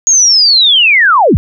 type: linear sweep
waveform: sine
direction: down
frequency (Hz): 6680 to 41.2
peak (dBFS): -4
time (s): 0.07-1.37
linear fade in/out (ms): 0
effects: none